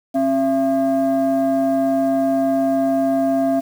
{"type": "tone pair together", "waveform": "sine", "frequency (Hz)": [269.3, 674], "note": ["C#4", "E5"], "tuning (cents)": [-50, 38], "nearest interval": "octave + major third", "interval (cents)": 1588, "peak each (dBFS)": -16, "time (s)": [0.14, 3.61], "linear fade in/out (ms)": 20, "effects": ["tanh soft clip ceiling -11 dBFS", "7-bit"]}